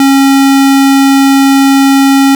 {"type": "tone", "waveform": "square", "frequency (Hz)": 273.2, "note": "C#4", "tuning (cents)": -25, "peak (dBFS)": -4, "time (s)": [0, 2.35], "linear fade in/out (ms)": 2, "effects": []}